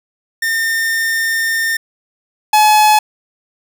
45% pulse tone pair in turn, 1813 / 851.7 Hz, A#6 / G#5, -49 / +43 cents, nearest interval octave + minor second, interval 1308 cents, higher first, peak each -14 / -7 dBFS, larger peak second, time 0.42-1.77 / 2.53-2.99 s, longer first, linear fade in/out 5 ms, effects none

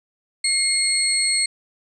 sine tone cluster, 2143 / 4318 / 8290 Hz, C7 / C#8 / C9, +41 / -46 / -17 cents, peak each -24 / -21 / -21 dBFS, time 0.44-1.46 s, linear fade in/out 5 ms, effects none

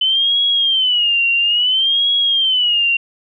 sine tone with vibrato, 3026 Hz, F#7, 38 cents sharp, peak -12 dBFS, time 0.01-2.97 s, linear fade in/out 5 ms, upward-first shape sine, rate 0.59 Hz, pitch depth 160 cents each way, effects none

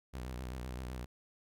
sawtooth tone with vibrato, 62.9 Hz, B1, 32 cents sharp, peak -36 dBFS, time 0.13-1.06 s, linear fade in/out 20 ms, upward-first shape sine, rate 7.8 Hz, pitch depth 83 cents each way, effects none

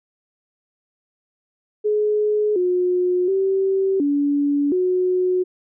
sine tone with pitch steps, 421.9 / 360.7 / 385.8 / 286.5 / 365.9 Hz, G#4 / F#4 / G4 / D4 / F#4, +27 / -44 / -28 / -43 / -19 cents, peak -16 dBFS, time 1.84-5.44 s, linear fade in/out 20 ms, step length 720 ms, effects none

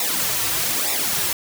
white noise with flanger, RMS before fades -22 dBFS, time 0-1.33 s, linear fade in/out 2 ms, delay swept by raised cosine 0.65 to 4.85 ms, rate 1.1 Hz, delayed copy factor -0.8, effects none

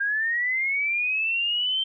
sine linear sweep, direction up, 1597 to 3136 Hz, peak -22 dBFS, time 0-1.84 s, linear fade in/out 10 ms, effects none

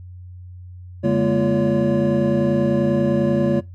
triangle tone cluster, 143.3 / 205.8 / 236 / 345 / 565 Hz, D3 / G#3 / A#3 / F4 / C#5, -42 / -16 / +22 / -21 / +33 cents, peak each -20 dBFS, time 1.03-3.61 s, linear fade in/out 20 ms, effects noise-tail reverb RT60 0.2 s tail -20 dB re dry + added 90 Hz sine -35 dBFS peak until 3.74 s

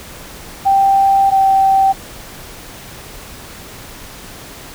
sine tone pair in turn, 784 / 775.9 Hz, G5 / G5, 0 / -18 cents, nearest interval unison, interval 18 cents, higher first, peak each -8 dBFS, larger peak neither, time 0.65-1.31 / 1.31-1.93 s, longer first, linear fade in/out 20 ms, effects pink hiss -34 dBFS RMS until 4.74 s

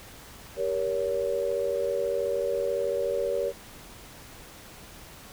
sine chord, G diminished, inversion none, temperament just, 392 / 470.4 / 564.5 Hz, G4 / Bb4 / Db5, 0 / +16 / +31 cents, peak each -32 / -29 / -28 dBFS, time 0.56-3.53 s, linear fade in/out 50 ms, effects pink hiss -47 dBFS RMS until 5.32 s

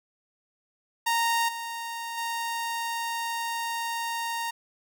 sawtooth tone with level steps, 927 Hz, A#5, 10 cents flat, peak -19 / -29 / -25 dBFS, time 1.06-4.51 s, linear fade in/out 10 ms, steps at 1.48 / 2.17 s, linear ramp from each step 10 ms, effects none

